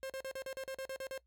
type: tone bursts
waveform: 45% pulse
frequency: 532 Hz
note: C5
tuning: 29 cents sharp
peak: -39 dBFS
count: 11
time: 0.03-1.177 s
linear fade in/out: 0 ms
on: 67 ms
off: 41 ms
effects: noise-tail reverb RT60 0.1 s tail -20 dB re dry + added 60 Hz sine -70 dBFS peak until 1.26 s